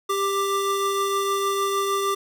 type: tone pair together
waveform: square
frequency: 395.4 / 1179.7 Hz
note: G4 / D6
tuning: +15 / +7 cents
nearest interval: octave + perfect fifth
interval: 1892 cents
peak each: -25 dBFS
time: 0.09-2.15 s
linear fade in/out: 10 ms
effects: none